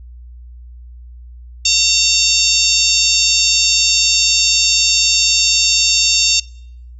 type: harmonic tone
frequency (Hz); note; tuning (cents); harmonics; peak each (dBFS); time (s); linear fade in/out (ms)
912; A#5; -38; 3 / 4 / 5 / 6 / 7 / 8; -18 / -18 / -18 / -18 / -18 / -18; 1.65-6.4; 5
effects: noise-tail reverb RT60 0.7 s tail -23 dB re dry + added 60 Hz sine -33 dBFS peak until 6.99 s